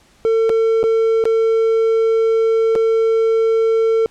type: tone with dropouts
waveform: triangle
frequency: 450 Hz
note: A4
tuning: 39 cents sharp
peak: -10 dBFS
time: 0.25-4.06 s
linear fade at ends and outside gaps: 0 ms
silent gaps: 0.494-0.5 / 0.83-0.839 / 1.24-1.254 / 2.753-2.759 s
effects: pink hiss -52 dBFS RMS until 4.1 s + low-pass 9000 Hz 12 dB/octave